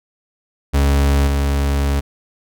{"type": "tone with level steps", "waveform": "40% pulse", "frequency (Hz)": 70, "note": "C#2", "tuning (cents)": 18, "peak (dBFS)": [-11, -14], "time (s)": [0.73, 2.01], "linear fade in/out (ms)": 20, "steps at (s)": 1.27, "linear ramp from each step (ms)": 5, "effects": []}